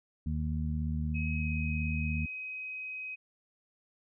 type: harmonic tone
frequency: 77 Hz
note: D#2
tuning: 17 cents flat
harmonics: 1 / 2 / 3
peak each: -32 / -35 / -37 dBFS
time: 0.26-2.26 s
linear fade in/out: 5 ms
type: tone with pitch glide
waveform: sine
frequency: 2544 to 2525 Hz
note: D#7 to D#7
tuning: +38 to +25 cents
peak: -37 dBFS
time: 1.14-3.16 s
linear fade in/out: 20 ms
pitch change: -13 cents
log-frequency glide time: 1.37-1.51 s
effects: none